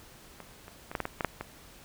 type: clicks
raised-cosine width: 0.5 ms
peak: -28 / -30 / -24 / -15 / -15 / -17 / -15 / -11 / -20 dBFS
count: 9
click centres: 0.403 / 0.681 / 0.915 / 0.952 / 1.003 / 1.054 / 1.208 / 1.247 / 1.41 s
effects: pink hiss -53 dBFS RMS until 1.84 s